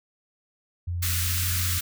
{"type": "tone with pitch glide", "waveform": "sine", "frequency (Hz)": [87.31, 88.32], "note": ["F2", "F2"], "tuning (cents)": [0, 20], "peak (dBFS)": -26, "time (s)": [0.87, 1.79], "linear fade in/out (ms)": 10, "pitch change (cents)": 20, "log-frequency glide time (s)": [1.23, 1.49]}
{"type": "band-stop noise", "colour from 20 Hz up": "white", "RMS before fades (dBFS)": -28, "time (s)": [1.02, 1.81], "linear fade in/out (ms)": 10, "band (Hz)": [270, 1200], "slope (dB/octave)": 48}
{"effects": []}